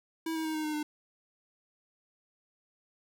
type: tone with pitch steps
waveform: square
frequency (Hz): 324.5 / 319.7 / 314.9 / 310.2 / 305.6 / 301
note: E4 / D#4 / D#4 / D#4 / D#4 / D4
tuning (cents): -27 / +47 / +21 / -5 / -31 / +43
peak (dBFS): -32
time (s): 0.26-0.83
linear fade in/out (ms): 5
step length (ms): 95
effects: none

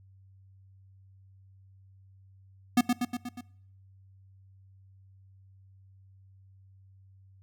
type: tone with echo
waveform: square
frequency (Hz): 244.3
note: B3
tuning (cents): -19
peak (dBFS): -19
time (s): 2.77-2.81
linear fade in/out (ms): 5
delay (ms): 120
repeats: 5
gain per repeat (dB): -4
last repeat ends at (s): 3.41
effects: noise-tail reverb RT60 0.7 s tail -22 dB re dry + added 96 Hz sine -54 dBFS peak until 7.42 s

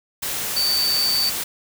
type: tone in noise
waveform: sine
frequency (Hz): 4571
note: D8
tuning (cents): -48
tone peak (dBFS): -18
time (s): 0.56-1.3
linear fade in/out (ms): 10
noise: white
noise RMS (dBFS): -26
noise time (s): 0.22-1.44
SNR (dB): +5
effects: none

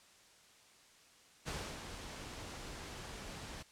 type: noise with ADSR envelope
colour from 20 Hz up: pink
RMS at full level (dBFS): -40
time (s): 1.45-3.63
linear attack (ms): 33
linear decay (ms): 290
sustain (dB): -7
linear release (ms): 12
effects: white hiss -63 dBFS RMS until 3.71 s + low-pass 8000 Hz 12 dB/octave

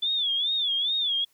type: tone with vibrato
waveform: sine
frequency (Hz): 3464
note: A7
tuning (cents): -28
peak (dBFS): -23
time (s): 0.02-1.25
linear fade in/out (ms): 10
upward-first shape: sine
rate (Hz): 2.4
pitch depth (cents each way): 130
effects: white hiss -66 dBFS RMS until 1.33 s

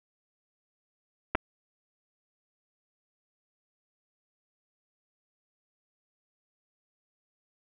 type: clicks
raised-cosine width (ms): 0.5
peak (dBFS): -11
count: 2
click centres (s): 1.35 / 1.353
effects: resampled to 8000 Hz + 8-bit

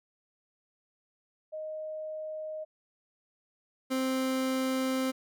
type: tone pair in turn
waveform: sine / 30% pulse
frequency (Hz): 622.3 / 261.6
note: D#5 / C4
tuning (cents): 0 / 0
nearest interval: octave + minor third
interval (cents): 1500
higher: first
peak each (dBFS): -35 / -25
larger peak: second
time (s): 1.52-2.65 / 3.9-5.12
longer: second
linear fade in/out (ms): 20
effects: none

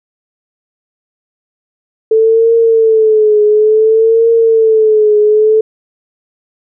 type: tone with vibrato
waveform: sine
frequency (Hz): 439.6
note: A4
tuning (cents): -2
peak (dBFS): -5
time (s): 2.11-5.61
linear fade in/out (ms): 5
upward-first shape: triangle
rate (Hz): 0.57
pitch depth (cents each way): 82
effects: none

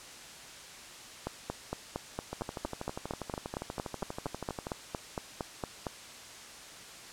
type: two click trains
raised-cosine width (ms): 1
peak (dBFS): -19 / -22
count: 21 / 30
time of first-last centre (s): 1.27-5.868 / 2.33-4.669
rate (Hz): 4.35 / 12.4
effects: white hiss -48 dBFS RMS until 7.12 s + low-pass 8000 Hz 12 dB/octave

